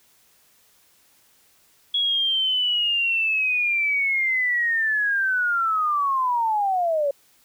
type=linear sweep; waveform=sine; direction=down; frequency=3353 to 549 Hz; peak=-19 dBFS; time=1.94-7.11 s; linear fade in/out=5 ms; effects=white hiss -59 dBFS RMS until 7.44 s